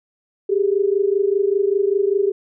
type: tone pair together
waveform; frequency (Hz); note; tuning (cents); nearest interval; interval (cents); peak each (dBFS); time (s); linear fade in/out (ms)
sine; 390.2 / 415.3; G4 / G#4; -8 / 0; minor second; 108; -17 / -19; 0.49-2.32; 10
effects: none